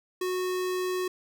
square tone, 367 Hz, F#4, 14 cents flat, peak -28 dBFS, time 0.21-1.08 s, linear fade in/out 5 ms, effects none

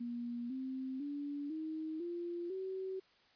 sine tone with pitch steps, 238.8 / 261.9 / 287.3 / 315.1 / 345.6 / 379.1 Hz, A#3 / C4 / D4 / D#4 / F4 / F#4, +42 / +2 / -38 / +22 / -18 / +42 cents, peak -38 dBFS, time 0-3 s, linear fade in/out 10 ms, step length 500 ms, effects white hiss -68 dBFS RMS until 3.35 s + resampled to 11025 Hz

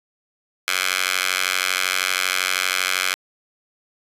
10% pulse tone with high-pass filter, 92.7 Hz, F#2, 4 cents sharp, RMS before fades -22 dBFS, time 0.68-3.14 s, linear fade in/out 0 ms, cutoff 1900 Hz, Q 1.3, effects resampled to 32000 Hz

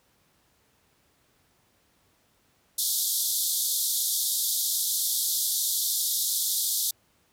white band-pass noise, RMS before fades -27 dBFS, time 2.78-6.91 s, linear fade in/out 5 ms, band 3400 to 15000 Hz, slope 96 dB/octave, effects pink hiss -66 dBFS RMS until 7.32 s + high-pass 60 Hz 12 dB/octave

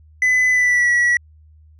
triangle tone with pitch glide, 2008 to 1934 Hz, B6 to B6, +28 to -37 cents, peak -11 dBFS, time 0.22-1.17 s, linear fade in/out 2 ms, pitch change -65 cents, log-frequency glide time 0.51-0.9 s, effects added 77 Hz sine -45 dBFS peak until 1.79 s + resampled to 22050 Hz

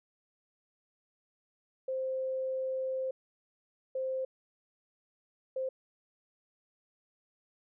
sine tone bursts at uneven times, 523.3 Hz, C5, in tune, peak -31 dBFS, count 3, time 1.88-3.11 / 3.95-4.25 / 5.56-5.69 s, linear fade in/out 5 ms, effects none

